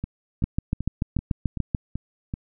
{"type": "two click trains", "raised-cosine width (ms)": 5, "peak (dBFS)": [-16, -10], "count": [7, 10], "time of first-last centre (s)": [[0.04, 2.339], [0.44, 1.748]], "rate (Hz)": [2.61, 6.88], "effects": []}